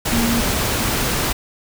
sine tone in noise, 233.1 Hz, A#3, in tune, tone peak -18 dBFS, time 0.12-0.41 s, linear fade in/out 10 ms, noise pink, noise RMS -20 dBFS, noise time 0.05-1.33 s, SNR -1 dB, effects none

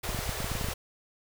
pink band-stop noise, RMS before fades -35 dBFS, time 0.03-0.74 s, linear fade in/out 10 ms, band 120 to 360 Hz, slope 48 dB/octave
clicks, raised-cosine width 5 ms, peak -22 dBFS, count 11, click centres 0.092 / 0.147 / 0.19 / 0.293 / 0.404 / 0.444 / 0.517 / 0.553 / 0.612 / 0.644 / 0.686 s
effects none

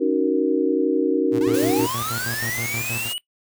sine chord, D# minor seventh, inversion third, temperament just, 280 / 311.1 / 373.4 / 466.7 Hz, C#4 / D#4 / F#4 / A#4, +18 / 0 / +16 / +2 cents, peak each -22 dBFS, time 0-1.87 s, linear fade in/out 20 ms
sawtooth tone with tremolo, 116.9 Hz, A#2, 5 cents sharp, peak -24 dBFS, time 1.31-3.1 s, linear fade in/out 50 ms, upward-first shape square, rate 6.3 Hz, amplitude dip 75%
square linear sweep, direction up, 283 to 2960 Hz, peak -27 dBFS, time 1.41-3.18 s, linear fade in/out 0 ms
white noise, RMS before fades -31 dBFS, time 1.53-3.14 s, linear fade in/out 20 ms
effects noise-tail reverb RT60 0.1 s tail -18 dB re dry

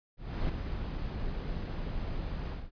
brown noise with ADSR envelope, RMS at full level -29 dBFS, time 0.17-2.71 s, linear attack 320 ms, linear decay 10 ms, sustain -6 dB, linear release 200 ms, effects resampled to 11025 Hz

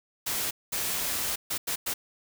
white noise bursts at uneven times, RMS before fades -30 dBFS, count 5, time 0.26-0.51 / 0.72-1.36 / 1.5-1.58 / 1.67-1.76 / 1.86-1.94 s, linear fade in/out 10 ms, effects none

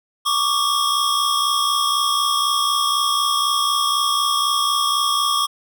square tone cluster, 1120 / 1184 / 3278 / 5350 Hz, C#6 / D6 / G#7 / E8, +18 / +14 / -23 / +25 cents, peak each -23 / -22 / -22 / -30 dBFS, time 0.25-5.47 s, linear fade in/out 20 ms, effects none

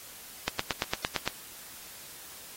click train, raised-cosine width 0.2 ms, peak -9 dBFS, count 8, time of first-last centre 0.48-1.276 s, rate 8.79 Hz, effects white hiss -47 dBFS RMS until 2.56 s + AAC 48 kbps

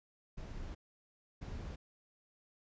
brown noise bursts at uneven times, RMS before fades -44 dBFS, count 2, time 0.37-0.75 / 1.41-1.76 s, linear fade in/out 10 ms, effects resampled to 16000 Hz

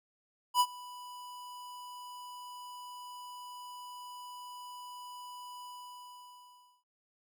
square tone with ADSR envelope, 987.8 Hz, B5, in tune, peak -22 dBFS, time 0.54-6.84 s, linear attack 62 ms, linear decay 56 ms, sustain -23 dB, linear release 1200 ms, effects none

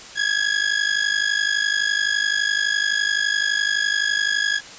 sawtooth ring-modulated tone, 1667 Hz, G#6, 6 cents sharp, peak -12 dBFS, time 0.15-4.61 s, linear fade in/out 50 ms, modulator 25.9 Hz, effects white hiss -39 dBFS RMS until 4.78 s + resampled to 16000 Hz

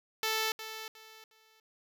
5% pulse tone with echo, 440 Hz, A4, in tune, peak -18 dBFS, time 0.23-0.52 s, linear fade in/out 2 ms, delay 360 ms, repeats 3, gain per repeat -11 dB, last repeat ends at 1.6 s, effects none

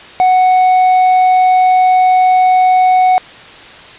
sine tone with hard clipping, 740 Hz, F#5, in tune, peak -7 dBFS, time 0.2-3.18 s, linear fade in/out 0 ms, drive 3 dB, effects white hiss -34 dBFS RMS until 3.98 s + resampled to 8000 Hz

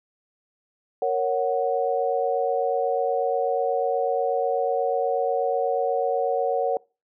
sine chord, F# major, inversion first, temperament equal, 466.2 / 554.4 / 740 Hz, A#4 / C#5 / F#5, 0 / 0 / 0 cents, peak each -25 dBFS, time 1.02-6.77 s, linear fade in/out 2 ms, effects noise-tail reverb RT60 0.3 s tail -24 dB re dry

